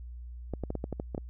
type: clicks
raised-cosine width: 2 ms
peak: -20 dBFS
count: 9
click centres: 0.537 / 0.637 / 0.704 / 0.753 / 0.841 / 0.927 / 0.999 / 1.148 / 1.179 s
effects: added 60 Hz sine -40 dBFS peak until 1.29 s